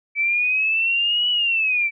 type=linear two-way sweep; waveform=sine; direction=up then down; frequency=2300 to 2960 to 2300 Hz; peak=-17 dBFS; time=0.15-1.91 s; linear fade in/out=50 ms; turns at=1.3 s; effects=none